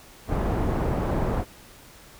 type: low-pass noise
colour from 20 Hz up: pink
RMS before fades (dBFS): -25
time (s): 0.27-1.45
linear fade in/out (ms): 50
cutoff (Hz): 860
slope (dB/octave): 12
effects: pink hiss -49 dBFS RMS until 2.19 s